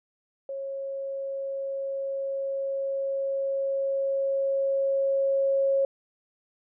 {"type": "tone with level ramp", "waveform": "sine", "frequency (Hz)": 546, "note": "C#5", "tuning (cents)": -26, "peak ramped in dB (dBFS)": [-31, -20], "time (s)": [0.49, 5.85], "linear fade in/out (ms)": 2, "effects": []}